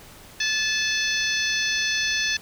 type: harmonic tone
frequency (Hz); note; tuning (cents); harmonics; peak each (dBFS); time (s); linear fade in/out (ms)
869; A5; -22; 2 / 3 / 4 / 5 / 6 / 7; -26 / -28 / -29 / -30 / -31 / -31; 0.4-2.37; 5
effects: pink hiss -46 dBFS RMS until 2.41 s